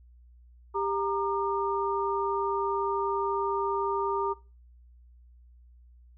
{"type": "tone cluster", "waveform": "sine", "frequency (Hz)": [396.8, 931, 1202], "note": ["G4", "A#5", "D6"], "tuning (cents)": [21, -2, 40], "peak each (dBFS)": [-30, -30, -33], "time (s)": [0.74, 4.34], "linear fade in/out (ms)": 20, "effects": ["noise-tail reverb RT60 0.3 s tail -20 dB re dry", "added 60 Hz sine -52 dBFS peak until 6.17 s"]}